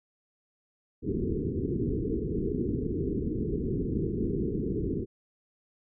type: low-pass noise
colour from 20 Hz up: white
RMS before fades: -30 dBFS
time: 1.02-5.06 s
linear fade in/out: 50 ms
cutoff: 440 Hz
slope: 96 dB/octave
effects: none